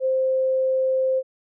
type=tone; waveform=sine; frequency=523.3 Hz; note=C5; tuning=in tune; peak=-18 dBFS; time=0-1.23 s; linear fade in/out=50 ms; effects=none